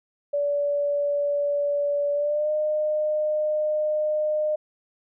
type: tone with pitch glide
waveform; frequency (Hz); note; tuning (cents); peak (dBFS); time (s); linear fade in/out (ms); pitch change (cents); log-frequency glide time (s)
sine; 576 to 609.5; D5 to D#5; -34 to -36; -21; 0.33-4.56; 10; +98; 2.13-2.51
effects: none